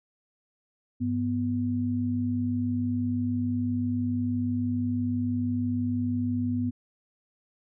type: tone pair together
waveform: sine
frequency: 100.8 / 246.9 Hz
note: G2 / B3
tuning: +49 / 0 cents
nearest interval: octave + major third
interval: 1551 cents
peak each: -30 / -26 dBFS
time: 1-6.71 s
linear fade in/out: 20 ms
effects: none